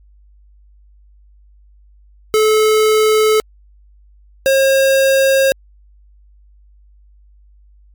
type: tone pair in turn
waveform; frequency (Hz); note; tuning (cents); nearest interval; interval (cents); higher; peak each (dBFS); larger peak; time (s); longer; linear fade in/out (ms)
square; 432.7 / 538.7; A4 / C#5; -29 / -50; major third; 379; second; -10; neither; 2.34-3.4 / 4.46-5.52; neither; 0
effects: added 50 Hz sine -44 dBFS peak until 7.94 s + MP3 96 kbps